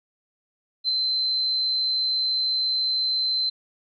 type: tone with ADSR envelope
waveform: sine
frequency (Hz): 4083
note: C8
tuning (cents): -43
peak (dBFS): -18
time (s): 0.84-3.5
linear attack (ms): 47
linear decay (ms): 6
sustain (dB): -3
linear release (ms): 11
effects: none